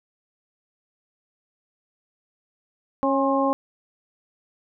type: harmonic tone with a mistuned harmonic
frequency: 273.7 Hz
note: C#4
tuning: 22 cents flat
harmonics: 1 / 2 / 3 / 4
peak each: -23 / -23 / -26 / -25 dBFS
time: 3.03-3.53 s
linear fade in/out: 0 ms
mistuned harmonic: 4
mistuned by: -44 cents
effects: none